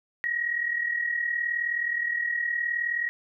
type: tone pair together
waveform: sine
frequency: 1864.7 / 1903.9 Hz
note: A#6 / A#6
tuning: 0 / +36 cents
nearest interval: unison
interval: 36 cents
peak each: -32 / -26 dBFS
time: 0.24-3.09 s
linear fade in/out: 0 ms
effects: none